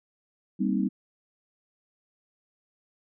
sine chord, C minor seventh, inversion second, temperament equal, 196 / 233.1 / 261.6 / 311.1 Hz, G3 / Bb3 / C4 / Eb4, 0 / 0 / 0 / 0 cents, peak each -26 / -31 / -29 / -31 dBFS, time 0.59-0.89 s, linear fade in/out 20 ms, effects none

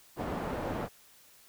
white low-pass noise, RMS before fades -35 dBFS, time 0.16-0.89 s, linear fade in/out 50 ms, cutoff 720 Hz, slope 12 dB/octave, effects white hiss -59 dBFS RMS until 1.48 s

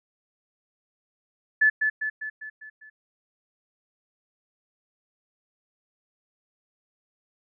sine tone with echo, 1733 Hz, A6, 27 cents flat, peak -15 dBFS, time 1.61-1.7 s, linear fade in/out 10 ms, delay 200 ms, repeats 6, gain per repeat -5 dB, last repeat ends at 2.9 s, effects none

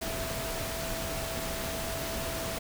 sine tone in noise, 659 Hz, E5, 1 cent flat, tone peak -38 dBFS, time 0.01-2.59 s, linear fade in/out 10 ms, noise pink, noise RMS -35 dBFS, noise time 0.01-2.59 s, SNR -6 dB, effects none

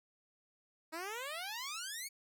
10% pulse exponential sweep, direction up, 310 to 2283 Hz, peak -32 dBFS, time 0.92-2.09 s, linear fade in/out 20 ms, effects none

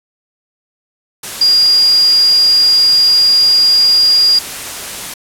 sine tone in noise, 4830 Hz, D8, 48 cents sharp, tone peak -6 dBFS, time 1.41-4.39 s, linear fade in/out 5 ms, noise white, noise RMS -24 dBFS, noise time 1.23-5.14 s, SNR +15 dB, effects low-pass 12000 Hz 12 dB/octave

